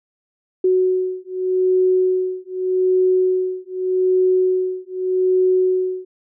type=beating tone pair; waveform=sine; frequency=370 / 370.83 Hz; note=F#4 / F#4; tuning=0 / +4 cents; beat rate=0.83 Hz; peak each=-18 dBFS; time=0.64-6.05 s; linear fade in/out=5 ms; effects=none